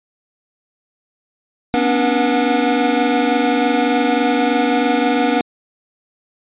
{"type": "tone cluster", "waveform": "square", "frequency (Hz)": [244.1, 270, 293.4, 482.4, 726], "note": ["B3", "C#4", "D4", "B4", "F#5"], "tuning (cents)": [-20, -45, -2, -41, -33], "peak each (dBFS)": -21, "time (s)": [1.74, 5.41], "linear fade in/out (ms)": 0, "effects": ["resampled to 8000 Hz"]}